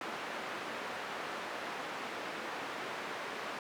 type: band-pass noise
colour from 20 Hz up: white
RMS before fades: -41 dBFS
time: 0.01-3.59 s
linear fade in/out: 2 ms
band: 260 to 1700 Hz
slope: 12 dB/octave
effects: none